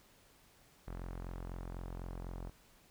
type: tone with low-pass filter sweep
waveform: sawtooth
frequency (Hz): 44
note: F1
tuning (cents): +14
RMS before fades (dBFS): -44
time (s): 0.87-2.5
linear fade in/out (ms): 10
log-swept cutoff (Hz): 1500 to 1000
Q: 1.1
effects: pink hiss -65 dBFS RMS until 2.9 s